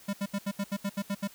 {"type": "tone bursts", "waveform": "square", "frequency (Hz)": 200, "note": "G3", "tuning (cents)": 35, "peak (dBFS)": -29, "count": 10, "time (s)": [0.08, 1.277], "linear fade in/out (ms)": 10, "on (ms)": 54, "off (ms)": 73, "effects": ["white hiss -54 dBFS RMS until 1.34 s"]}